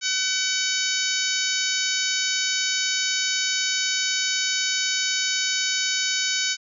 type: harmonic tone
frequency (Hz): 756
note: F#5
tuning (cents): +37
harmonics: 2 / 3 / 4 / 5 / 6 / 7 / 8 / 9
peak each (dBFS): -30 / -30 / -30 / -30 / -30 / -30 / -30 / -30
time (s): 0.01-6.57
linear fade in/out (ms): 50
effects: none